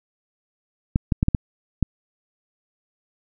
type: clicks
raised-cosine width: 5 ms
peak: -5 dBFS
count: 6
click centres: 0.959 / 1.122 / 1.229 / 1.284 / 1.348 / 1.827 s
effects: none